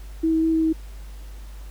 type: tone with pitch steps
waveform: sine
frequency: 323.4 / 320.8 / 324 / 321.3 / 319.4 Hz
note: E4 / E4 / E4 / E4 / D#4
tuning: -33 / -47 / -30 / -44 / +45 cents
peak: -17 dBFS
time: 0.23-0.73 s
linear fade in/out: 10 ms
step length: 100 ms
effects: added 50 Hz sine -35 dBFS peak until 1.7 s + pink hiss -51 dBFS RMS until 1.7 s

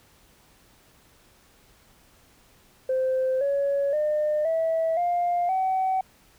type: tone with pitch steps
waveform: sine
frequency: 520 / 560.6 / 604.3 / 651.4 / 702.2 / 756.9 Hz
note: C5 / C#5 / D5 / E5 / F5 / F#5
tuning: -11 / +19 / +49 / -21 / +9 / +39 cents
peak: -20 dBFS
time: 2.89-6.01 s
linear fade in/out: 5 ms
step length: 520 ms
effects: tanh soft clip ceiling -18 dBFS + pink hiss -58 dBFS RMS until 6.38 s

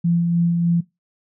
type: tone with tremolo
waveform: sine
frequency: 170.7 Hz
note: F3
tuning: 39 cents flat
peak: -14 dBFS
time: 0.04-0.81 s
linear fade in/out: 10 ms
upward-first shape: sine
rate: 3.3 Hz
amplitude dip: 30%
effects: noise-tail reverb RT60 0.2 s tail -20 dB re dry

